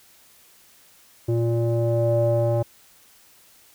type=tone with low-pass filter sweep; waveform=square; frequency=116.6 Hz; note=A#2; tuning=1 cent sharp; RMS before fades=-21 dBFS; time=1.28-2.63 s; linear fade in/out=10 ms; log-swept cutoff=440 to 670 Hz; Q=6.3; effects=white hiss -54 dBFS RMS until 3.74 s